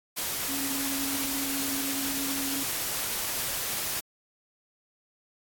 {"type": "tone in noise", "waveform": "sine", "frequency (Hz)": 274.8, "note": "C#4", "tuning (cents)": -15, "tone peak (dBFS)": -34, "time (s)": [0.48, 2.64], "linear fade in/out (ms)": 20, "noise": "white", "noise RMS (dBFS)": -31, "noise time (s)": [0.16, 4.01], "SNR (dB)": -6, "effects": ["AAC 64 kbps"]}